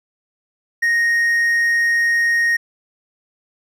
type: tone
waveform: triangle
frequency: 1864.7 Hz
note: A#6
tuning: in tune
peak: -12 dBFS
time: 0.82-2.57 s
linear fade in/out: 10 ms
effects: none